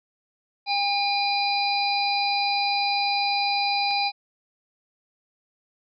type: harmonic tone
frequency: 808 Hz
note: G#5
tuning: 48 cents flat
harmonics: 1 / 3 / 5 / 6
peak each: -24 / -28 / -28 / -29 dBFS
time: 0.66-4.12 s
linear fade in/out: 50 ms
type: click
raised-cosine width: 0.2 ms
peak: -24 dBFS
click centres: 3.91 s
effects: none